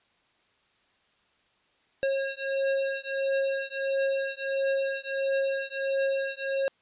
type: beating tone pair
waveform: square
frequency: 542 / 543.5 Hz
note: C#5 / C#5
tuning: -39 / -34 cents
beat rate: 1.5 Hz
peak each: -30 dBFS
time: 2.03-6.68 s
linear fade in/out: 0 ms
effects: white hiss -67 dBFS RMS until 6.81 s + resampled to 8000 Hz